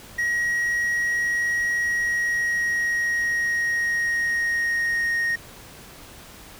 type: tone with pitch glide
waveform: triangle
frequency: 1899 to 1862.1 Hz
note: A#6 to A#6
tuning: +32 to -2 cents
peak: -19 dBFS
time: 0.18-5.36 s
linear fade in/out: 10 ms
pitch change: -34 cents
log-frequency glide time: 1.85-5.19 s
effects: pink hiss -44 dBFS RMS until 6.59 s